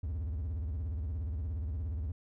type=tone with vibrato; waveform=triangle; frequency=77.3 Hz; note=D#2; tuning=11 cents flat; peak=-31 dBFS; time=0.03-2.12 s; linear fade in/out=5 ms; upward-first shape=sine; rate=17 Hz; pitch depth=300 cents each way; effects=none